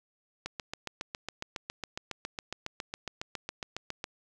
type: click train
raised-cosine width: 0.2 ms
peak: -18 dBFS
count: 27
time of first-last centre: 0.46-4.041 s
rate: 7.26 Hz
effects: none